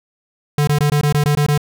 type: tone bursts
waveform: square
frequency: 146.83 Hz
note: D3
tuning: in tune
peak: -13 dBFS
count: 9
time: 0.58-1.577 s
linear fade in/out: 2 ms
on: 93 ms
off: 20 ms
effects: none